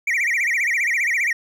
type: tone with vibrato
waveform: triangle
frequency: 2100 Hz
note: C7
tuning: 6 cents sharp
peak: -16 dBFS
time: 0.07-1.33 s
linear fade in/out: 5 ms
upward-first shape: sine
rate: 15 Hz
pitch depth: 220 cents each way
effects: none